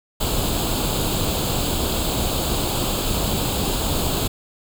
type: noise with comb filter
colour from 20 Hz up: pink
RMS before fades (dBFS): -22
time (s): 0.2-4.28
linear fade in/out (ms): 10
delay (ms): 0.26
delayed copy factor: +0.75
effects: none